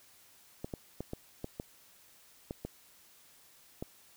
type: clicks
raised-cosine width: 2 ms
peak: -24 dBFS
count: 9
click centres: 0.645 / 0.738 / 1.006 / 1.134 / 1.444 / 1.599 / 2.509 / 2.65 / 3.825 s
effects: white hiss -61 dBFS RMS until 4.16 s